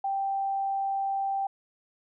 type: tone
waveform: sine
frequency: 784 Hz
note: G5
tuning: in tune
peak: -26 dBFS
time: 0.04-1.47 s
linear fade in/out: 5 ms
effects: none